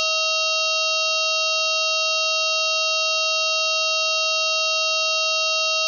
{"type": "harmonic tone with a mistuned harmonic", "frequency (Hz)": 638, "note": "D#5", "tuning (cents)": 43, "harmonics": [1, 2, 4, 5, 6, 7, 8, 9, 10], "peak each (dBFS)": [-28, -29, -24, -30, -27, -26, -28, -31, -35], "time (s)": [0, 5.87], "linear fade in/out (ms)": 0, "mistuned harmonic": 4, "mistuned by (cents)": 130, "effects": []}